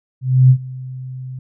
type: tone with ADSR envelope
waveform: sine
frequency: 129.1 Hz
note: C3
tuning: 23 cents flat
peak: -4 dBFS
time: 0.21-1.39 s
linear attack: 290 ms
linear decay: 74 ms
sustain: -22 dB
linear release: 4 ms
effects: none